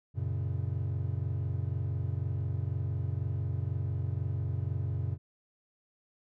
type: chord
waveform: triangle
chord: F# major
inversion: none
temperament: equal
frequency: 92.5 / 116.54 / 138.59 Hz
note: F#2 / A#2 / C#3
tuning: 0 / 0 / 0 cents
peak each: -31 / -33 / -34 dBFS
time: 0.14-5.18 s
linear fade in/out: 50 ms
effects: none